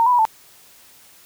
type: tone with pitch steps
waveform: sine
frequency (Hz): 918 / 994 / 971 / 882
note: A#5 / B5 / B5 / A5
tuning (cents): -27 / +11 / -30 / +4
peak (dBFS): -12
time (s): 0-0.252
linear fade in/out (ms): 0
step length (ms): 63
effects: white hiss -49 dBFS RMS until 1.25 s